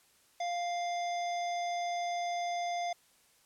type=harmonic tone with a mistuned harmonic; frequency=698.5 Hz; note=F5; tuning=in tune; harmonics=1 / 3 / 5 / 7 / 9; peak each=-32 / -43 / -47 / -51 / -50 dBFS; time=0.4-2.93 s; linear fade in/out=5 ms; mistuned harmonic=7; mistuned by=+37 cents; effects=white hiss -66 dBFS RMS until 3.45 s + low-pass 12000 Hz 12 dB/octave